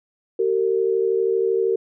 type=tone pair together; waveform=sine; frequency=383 / 455.7 Hz; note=G4 / A#4; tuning=-40 / -39 cents; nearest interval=minor third; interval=301 cents; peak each=-20 dBFS; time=0.39-1.76 s; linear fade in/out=5 ms; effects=none